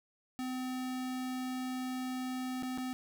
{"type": "tone with dropouts", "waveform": "square", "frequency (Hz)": 255.7, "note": "C4", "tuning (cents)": -40, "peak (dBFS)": -36, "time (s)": [0.39, 2.93], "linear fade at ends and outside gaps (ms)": 0, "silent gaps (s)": [[2.625, 2.632], [2.776, 2.783]], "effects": []}